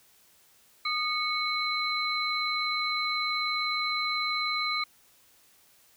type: tone cluster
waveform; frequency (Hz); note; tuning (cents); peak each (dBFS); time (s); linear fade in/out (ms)
sine; 1227 / 2207 / 4054; D#6 / C#7 / B7; -25 / -8 / +45; -31; 0.85-4.84; 5
effects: white hiss -61 dBFS RMS until 5.96 s